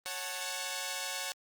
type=chord; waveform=5% pulse; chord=F# minor; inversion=second; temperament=equal with one note detuned; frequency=550.9 / 740 / 880 Hz; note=C#5 / F#5 / A5; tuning=-11 / 0 / 0 cents; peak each=-28 dBFS; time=0.06-1.32 s; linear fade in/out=0 ms; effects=Opus 32 kbps